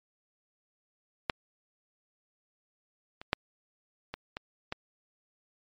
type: clicks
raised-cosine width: 0.3 ms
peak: -10 / -27 / -8 / -20 / -20 / -18 dBFS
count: 6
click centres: 1.298 / 3.215 / 3.331 / 4.14 / 4.369 / 4.724 s
effects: MP3 48 kbps